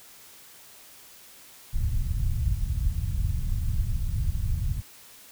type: low-pass noise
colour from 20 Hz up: pink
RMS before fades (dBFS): -26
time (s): 1.73-4.82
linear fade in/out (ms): 20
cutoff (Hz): 120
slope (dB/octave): 24
effects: white hiss -50 dBFS RMS until 5.31 s